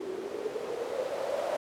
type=noise with low-pass filter sweep; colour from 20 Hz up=violet; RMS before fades=-34 dBFS; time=0-1.57 s; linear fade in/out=10 ms; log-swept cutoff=370 to 610 Hz; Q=9.4; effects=none